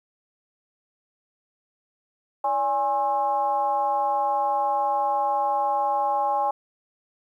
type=tone with frequency modulation; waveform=sine; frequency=825 Hz; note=G#5; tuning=12 cents flat; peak=-20 dBFS; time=2.44-6.51 s; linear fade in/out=5 ms; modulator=248 Hz; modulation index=0.81; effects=high-pass 400 Hz 12 dB/octave + 10-bit